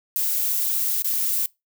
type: noise with dropouts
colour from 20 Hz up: violet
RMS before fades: -23 dBFS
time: 0.16-1.46 s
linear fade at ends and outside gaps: 0 ms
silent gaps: 1.021-1.045 s
effects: noise-tail reverb RT60 0.2 s tail -23 dB re dry